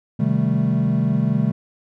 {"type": "chord", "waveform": "triangle", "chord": "A half-diminished seventh", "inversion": "first", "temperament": "equal", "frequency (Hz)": [130.81, 155.56, 196, 220], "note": ["C3", "Eb3", "G3", "A3"], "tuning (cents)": [0, 0, 0, 0], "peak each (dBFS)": -20, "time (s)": [0.19, 1.52], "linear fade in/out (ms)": 10, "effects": []}